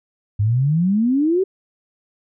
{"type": "exponential sweep", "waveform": "sine", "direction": "up", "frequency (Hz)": [99, 393.8], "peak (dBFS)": -14, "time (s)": [0.39, 1.44], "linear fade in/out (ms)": 10, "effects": []}